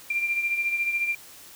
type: beating tone pair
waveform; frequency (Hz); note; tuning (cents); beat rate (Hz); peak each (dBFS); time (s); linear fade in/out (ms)
sine; 2376 / 2390; D7 / D7; +20 / +30; 14; -24 / -32; 0.1-1.15; 5
effects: white hiss -47 dBFS RMS until 1.55 s